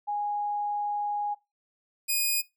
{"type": "tone pair in turn", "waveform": ["sine", "5% pulse"], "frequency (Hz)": [826, 2475], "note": ["G#5", "D#7"], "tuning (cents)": [-10, -10], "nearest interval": "octave + perfect fifth", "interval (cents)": 1900, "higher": "second", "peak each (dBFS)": [-27, -15], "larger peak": "second", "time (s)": [[0.07, 1.35], [2.08, 2.42]], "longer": "first", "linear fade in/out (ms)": 20, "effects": ["noise-tail reverb RT60 0.2 s tail -19 dB re dry"]}